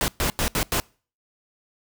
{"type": "noise bursts at uneven times", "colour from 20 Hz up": "pink", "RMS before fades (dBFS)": -23, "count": 5, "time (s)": [[0.01, 0.08], [0.2, 0.3], [0.39, 0.48], [0.55, 0.63], [0.72, 0.8]], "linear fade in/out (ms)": 0, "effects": ["noise-tail reverb RT60 0.4 s tail -25 dB re dry"]}